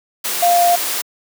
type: tone in noise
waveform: sine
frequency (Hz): 698.5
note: F5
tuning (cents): 0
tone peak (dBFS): -10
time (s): 0.42-0.76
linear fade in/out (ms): 10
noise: white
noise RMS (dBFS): -21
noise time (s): 0.24-1.02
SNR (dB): +8
effects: high-pass 300 Hz 12 dB/octave